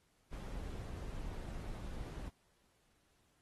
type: noise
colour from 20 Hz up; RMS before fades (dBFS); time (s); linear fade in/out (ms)
brown; -44; 0.31-2.3; 20
effects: pink hiss -75 dBFS RMS until 3.41 s + AAC 32 kbps